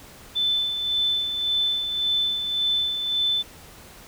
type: tone with tremolo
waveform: sine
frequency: 3520 Hz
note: A7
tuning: in tune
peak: -19 dBFS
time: 0.35-3.43 s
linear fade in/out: 20 ms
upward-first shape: sine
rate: 1.8 Hz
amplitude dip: 50%
effects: pink hiss -46 dBFS RMS until 4.07 s